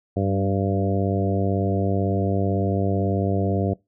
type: harmonic tone with a mistuned harmonic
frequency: 98 Hz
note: G2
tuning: in tune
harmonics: 1 / 2 / 3 / 4 / 5 / 6 / 7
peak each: -23 / -26 / -28 / -29 / -30 / -31 / -31 dBFS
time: 0.16-3.74 s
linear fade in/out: 10 ms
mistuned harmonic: 2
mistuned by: -20 cents
effects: noise-tail reverb RT60 0.2 s tail -22 dB re dry